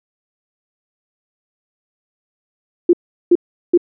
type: tone bursts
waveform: sine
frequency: 349.2 Hz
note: F4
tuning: in tune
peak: -6 dBFS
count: 3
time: 2.89-3.776 s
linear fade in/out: 5 ms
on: 42 ms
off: 380 ms
effects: none